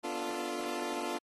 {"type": "chord", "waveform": "20% pulse", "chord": "B half-diminished seventh", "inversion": "none", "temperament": "equal", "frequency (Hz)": [246.9, 293.7, 349.2, 440], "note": ["B3", "D4", "F4", "A4"], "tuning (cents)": [0, 0, 0, 0], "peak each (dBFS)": [-38, -36, -33, -37], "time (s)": [0.03, 1.19], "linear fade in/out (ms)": 20, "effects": ["AAC 32 kbps"]}